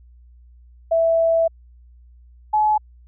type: tone pair in turn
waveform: sine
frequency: 659.3 / 853 Hz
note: E5 / G#5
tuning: 0 / +46 cents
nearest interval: major third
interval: 446 cents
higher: second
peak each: -14 dBFS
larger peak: neither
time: 0.91-1.48 / 2.53-2.78 s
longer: first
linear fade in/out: 10 ms
effects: added 60 Hz sine -45 dBFS peak until 3.07 s